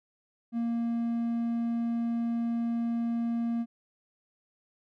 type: tone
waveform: triangle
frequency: 233.1 Hz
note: A#3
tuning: in tune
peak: -25 dBFS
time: 0.52-3.66 s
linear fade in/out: 50 ms
effects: none